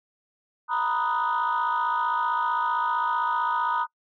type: chord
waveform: sine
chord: B major seventh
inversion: third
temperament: equal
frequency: 932.3 / 987.8 / 1244.5 / 1480 Hz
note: A#5 / B5 / D#6 / F#6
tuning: 0 / 0 / 0 / 0 cents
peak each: -26 / -27 / -26 / -31 dBFS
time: 0.68-3.87 s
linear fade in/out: 50 ms
effects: noise-tail reverb RT60 0.1 s tail -25 dB re dry + tanh soft clip ceiling -17 dBFS